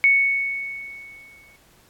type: tone with exponential decay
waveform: sine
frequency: 2217 Hz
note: C#7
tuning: in tune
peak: -11 dBFS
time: 0.04-1.56 s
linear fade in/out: 0 ms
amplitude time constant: 330 ms
effects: pink hiss -56 dBFS RMS until 1.89 s + AAC 64 kbps